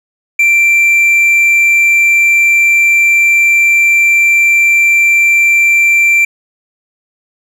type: tone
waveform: triangle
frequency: 2353 Hz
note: D7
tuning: 3 cents sharp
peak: -4 dBFS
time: 0.39-6.25 s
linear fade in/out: 5 ms
effects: 7-bit